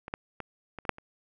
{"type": "clicks", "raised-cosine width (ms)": 0.5, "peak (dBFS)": [-24, -16, -21, -24, -28, -7, -30], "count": 7, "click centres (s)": [0.081, 0.139, 0.403, 0.787, 0.852, 0.893, 0.984], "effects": []}